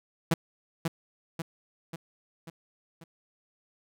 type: tone with echo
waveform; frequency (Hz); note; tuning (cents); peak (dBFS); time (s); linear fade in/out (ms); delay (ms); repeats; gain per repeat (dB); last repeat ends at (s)
sawtooth; 164.81; E3; 0; -17; 0.31-0.34; 5; 540; 5; -5; 3.04
effects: none